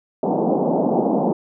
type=band-pass noise; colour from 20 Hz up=pink; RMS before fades=-19 dBFS; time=0.23-1.33 s; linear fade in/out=2 ms; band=170 to 840 Hz; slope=48 dB/octave; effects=none